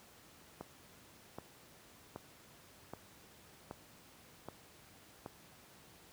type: click train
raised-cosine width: 1 ms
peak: -29 dBFS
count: 7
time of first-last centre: 0.61-5.261 s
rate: 1.29 Hz
effects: pink hiss -60 dBFS RMS until 6.12 s + high-pass 80 Hz 12 dB/octave